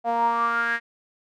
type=tone with band-pass filter sweep; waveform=sawtooth; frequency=233.1 Hz; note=A#3; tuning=in tune; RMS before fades=-23 dBFS; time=0.04-0.8 s; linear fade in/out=50 ms; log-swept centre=730 to 1800 Hz; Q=9; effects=none